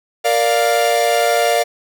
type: chord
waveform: 45% pulse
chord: Bb major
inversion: none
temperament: equal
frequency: 466.2 / 587.3 / 698.5 Hz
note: Bb4 / D5 / F5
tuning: 0 / 0 / 0 cents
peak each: -19 / -18 / -16 dBFS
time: 0.24-1.64 s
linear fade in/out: 20 ms
effects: none